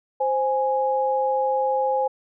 sine tone pair together, 523.3 / 830.7 Hz, C5 / G#5, 0 / 0 cents, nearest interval minor sixth, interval 800 cents, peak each -22 dBFS, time 0.2-2.08 s, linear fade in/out 10 ms, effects none

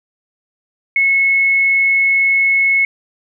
sine tone, 2189 Hz, C#7, 22 cents flat, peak -10 dBFS, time 0.96-2.85 s, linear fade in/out 2 ms, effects none

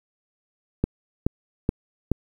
click train, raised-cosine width 3 ms, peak -7 dBFS, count 4, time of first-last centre 0.84-2.117 s, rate 2.35 Hz, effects 8-bit

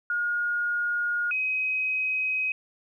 sine tone pair in turn, 1431 / 2528 Hz, F6 / D#7, +42 / +27 cents, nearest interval minor seventh, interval 985 cents, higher second, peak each -24 dBFS, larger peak neither, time 0.1-1.31 / 1.31-2.52 s, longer neither, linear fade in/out 2 ms, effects 11-bit

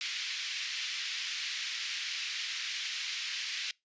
pink band-pass noise, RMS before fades -37 dBFS, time 0.01-3.71 s, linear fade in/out 0 ms, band 2100 to 5500 Hz, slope 24 dB/octave, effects noise-tail reverb RT60 0.2 s tail -24 dB re dry + resampled to 16000 Hz

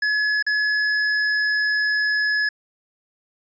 square tone with dropouts, 1700 Hz, G#6, 40 cents sharp, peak -19 dBFS, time 0.02-2.49 s, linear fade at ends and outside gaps 5 ms, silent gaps 0.426-0.465 s, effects resampled to 16000 Hz

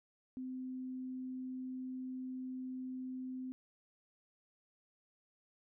sine tone, 257.1 Hz, C4, 30 cents flat, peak -40 dBFS, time 0.37-3.52 s, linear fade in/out 0 ms, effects none

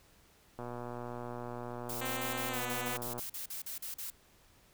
click train, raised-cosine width 1 ms, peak -28 dBFS, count 316, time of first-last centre 0.59-3.193 s, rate 121 Hz
blue noise bursts, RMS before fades -41 dBFS, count 14, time 1.89-4.103 s, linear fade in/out 5 ms, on 120 ms, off 41 ms
5% pulse tone with pitch glide, 261.6 to 248.5 Hz, C4 to B3, 0 to +11 cents, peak -25 dBFS, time 2.01-2.97 s, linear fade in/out 5 ms, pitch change -89 cents, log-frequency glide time 2.5-2.6 s
effects pink hiss -64 dBFS RMS until 4.73 s

